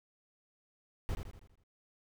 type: noise with echo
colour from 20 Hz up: brown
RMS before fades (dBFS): -34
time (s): 1.09-1.15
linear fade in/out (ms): 0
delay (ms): 81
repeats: 6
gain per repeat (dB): -6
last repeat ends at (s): 1.636
effects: none